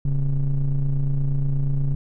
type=ring-modulated tone; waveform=triangle; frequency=62.5 Hz; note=B1; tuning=21 cents sharp; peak=-13 dBFS; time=0.05-1.95 s; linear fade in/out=5 ms; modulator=76.7 Hz; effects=none